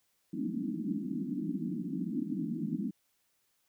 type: band-pass noise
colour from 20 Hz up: white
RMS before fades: -35 dBFS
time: 0.33-2.91 s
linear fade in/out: 5 ms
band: 160 to 320 Hz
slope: 96 dB/octave
effects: white hiss -75 dBFS RMS until 3.68 s